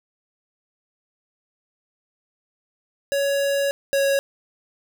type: tone pair in turn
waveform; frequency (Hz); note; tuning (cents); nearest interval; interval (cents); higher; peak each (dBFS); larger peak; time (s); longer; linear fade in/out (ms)
square; 559 / 552.9; C#5 / C#5; +14 / -5; unison; 19; first; -20 / -18; second; 3.12-3.71 / 3.93-4.19; first; 0
effects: none